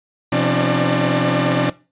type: tone cluster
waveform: sawtooth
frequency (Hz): 128 / 172.2 / 273.1 / 301 / 593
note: C3 / F3 / C#4 / D4 / D5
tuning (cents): -38 / -24 / -26 / +43 / +17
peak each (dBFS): -18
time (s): 0.32-1.7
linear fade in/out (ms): 5
effects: noise-tail reverb RT60 0.3 s tail -19 dB re dry + resampled to 8000 Hz